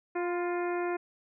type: harmonic tone with a mistuned harmonic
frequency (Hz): 351.7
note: F4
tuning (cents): +12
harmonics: 1 / 2 / 3 / 4 / 5 / 6 / 7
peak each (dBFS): -30 / -36 / -40 / -42 / -44 / -46 / -47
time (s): 0.15-0.97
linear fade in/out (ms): 10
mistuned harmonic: 3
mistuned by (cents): -27
effects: none